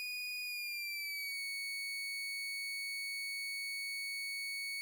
30% pulse tone with pitch glide, 2468 to 2224 Hz, D#7 to C#7, -15 to +5 cents, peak -36 dBFS, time 0-4.81 s, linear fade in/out 0 ms, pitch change -180 cents, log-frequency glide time 0.44-1.41 s, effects none

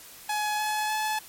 sawtooth tone with pitch steps, 844 / 852.3 / 860.7 Hz, G#5 / G#5 / A5, +28 / +45 / -38 cents, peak -22 dBFS, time 0.29-1.19 s, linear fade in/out 5 ms, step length 300 ms, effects white hiss -47 dBFS RMS until 1.28 s + MP3 64 kbps

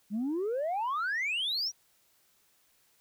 sine exponential sweep, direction up, 196 to 5920 Hz, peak -27 dBFS, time 0.1-1.72 s, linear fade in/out 50 ms, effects tanh soft clip ceiling -27 dBFS + white hiss -68 dBFS RMS until 3 s

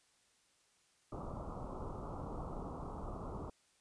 pink low-pass noise, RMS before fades -44 dBFS, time 1.12-3.5 s, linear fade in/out 5 ms, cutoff 1300 Hz, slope 96 dB/octave, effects white hiss -72 dBFS RMS until 3.8 s + resampled to 22050 Hz

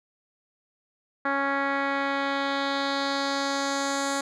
10% pulse tone with low-pass filter sweep, 277.2 Hz, C#4, in tune, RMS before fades -27 dBFS, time 1.25-4.21 s, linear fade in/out 5 ms, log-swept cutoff 1700 to 8100 Hz, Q 2, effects none

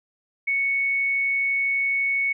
sine tone, 2217 Hz, C#7, in tune, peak -20 dBFS, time 0.47-2.33 s, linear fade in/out 10 ms, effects none

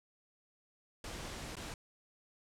pink noise with dropouts, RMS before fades -44 dBFS, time 1.04-1.74 s, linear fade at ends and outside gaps 2 ms, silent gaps 1.555-1.567 s, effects low-pass 9000 Hz 12 dB/octave

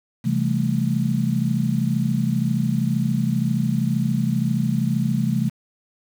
sine chord, A minor seventh, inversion first, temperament just, 132 / 165 / 198 / 220 Hz, C3 / E3 / G3 / A3, +16 / +2 / +18 / 0 cents, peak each -23 / -24 / -26 / -23 dBFS, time 0.24-5.5 s, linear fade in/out 20 ms, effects 7-bit

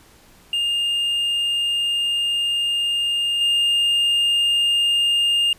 triangle tone with level steps, 2818 Hz, F7, 15 cents sharp, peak -17 / -14 dBFS, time 0.53-5.53 s, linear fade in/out 2 ms, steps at 3.41 s, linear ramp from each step 2 ms, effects pink hiss -51 dBFS RMS until 5.58 s + resampled to 32000 Hz

